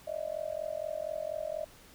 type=tone with amplitude modulation; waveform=sine; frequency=623 Hz; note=D#5; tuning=2 cents sharp; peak=-29 dBFS; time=0.07-1.65 s; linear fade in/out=10 ms; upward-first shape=sine; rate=44.2 Hz; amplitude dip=100%; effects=pink hiss -56 dBFS RMS until 1.94 s